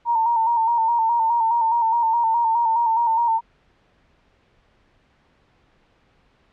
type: tone with vibrato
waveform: sine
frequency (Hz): 920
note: A#5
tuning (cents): -23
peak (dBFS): -16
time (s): 0.05-3.41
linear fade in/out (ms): 50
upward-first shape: square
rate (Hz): 4.8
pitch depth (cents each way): 42
effects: pink hiss -60 dBFS RMS until 6.52 s + low-pass 3000 Hz 12 dB/octave